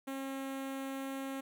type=tone with notch filter; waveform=sawtooth; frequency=269.9 Hz; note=C#4; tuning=46 cents flat; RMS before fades=-40 dBFS; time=0.07-1.41 s; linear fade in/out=10 ms; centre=5000 Hz; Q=1.5; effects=12-bit